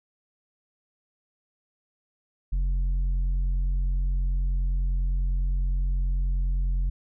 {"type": "tone with tanh clipping", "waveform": "sine", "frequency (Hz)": 44.86, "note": "F1", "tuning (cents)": 47, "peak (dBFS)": -23, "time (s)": [2.52, 6.9], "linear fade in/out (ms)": 10, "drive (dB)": 5, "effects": []}